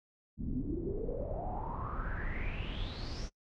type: noise with low-pass filter sweep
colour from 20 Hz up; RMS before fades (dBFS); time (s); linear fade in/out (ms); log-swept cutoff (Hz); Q
brown; -37; 0.37-3.3; 50; 210 to 6000; 8.7
effects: noise-tail reverb RT60 0.1 s tail -23 dB re dry